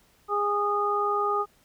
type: harmonic tone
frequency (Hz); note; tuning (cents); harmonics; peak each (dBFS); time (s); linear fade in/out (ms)
410.8; G#4; -19; 1 / 2 / 3; -28 / -30 / -25; 0.28-1.46; 50
effects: pink hiss -62 dBFS RMS until 1.64 s